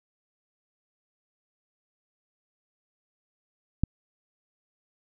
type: click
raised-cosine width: 5 ms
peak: -10 dBFS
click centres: 3.836 s
effects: none